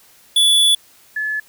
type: tone pair in turn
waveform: square / sine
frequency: 3440 / 1720 Hz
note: A7 / A6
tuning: -40 / -40 cents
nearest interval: octave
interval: 1200 cents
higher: first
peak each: -11 / -19 dBFS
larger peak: first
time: 0.36-0.75 / 1.16-1.4 s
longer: first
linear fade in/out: 5 ms
effects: white hiss -50 dBFS RMS until 1.48 s